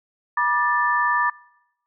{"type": "tone cluster", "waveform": "sine", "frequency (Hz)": [968, 1187, 1765], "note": ["B5", "D6", "A6"], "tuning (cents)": [-35, 18, 5], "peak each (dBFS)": -22, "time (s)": [0.37, 1.3], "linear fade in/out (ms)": 5, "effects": ["noise-tail reverb RT60 0.9 s tail -25 dB re dry"]}